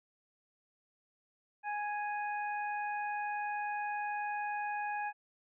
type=harmonic tone; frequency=830.6 Hz; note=G#5; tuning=in tune; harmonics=1 / 2 / 3; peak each=-35 / -41 / -45 dBFS; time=1.63-5.13 s; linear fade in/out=50 ms; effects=none